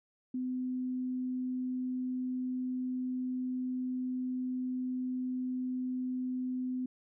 sine tone, 254.1 Hz, B3, 49 cents sharp, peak -32 dBFS, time 0.34-6.86 s, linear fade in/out 5 ms, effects none

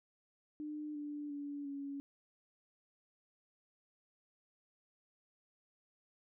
sine tone with pitch steps, 300.8 / 293.8 / 286.9 / 280.2 Hz, D4 / D4 / D4 / C#4, +42 / +1 / -40 / +19 cents, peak -40 dBFS, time 0.6-2 s, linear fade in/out 0 ms, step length 350 ms, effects none

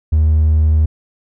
triangle tone, 77.78 Hz, D#2, in tune, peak -6 dBFS, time 0.12-0.86 s, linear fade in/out 10 ms, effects tanh soft clip ceiling -4 dBFS

